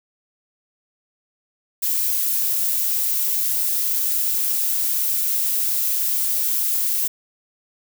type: noise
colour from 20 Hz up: violet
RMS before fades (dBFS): -21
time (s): 1.82-7.08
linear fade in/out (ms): 10
effects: none